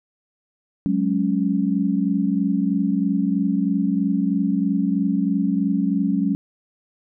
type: chord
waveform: sine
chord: F# suspended second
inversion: none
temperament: just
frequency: 185 / 208.1 / 277.5 Hz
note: F#3 / G#3 / C#4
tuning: 0 / +4 / +2 cents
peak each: -22 dBFS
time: 0.86-6.35 s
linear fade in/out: 0 ms
effects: none